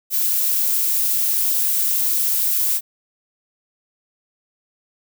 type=noise; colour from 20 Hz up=violet; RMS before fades=-19 dBFS; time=0.1-2.81 s; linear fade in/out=50 ms; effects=none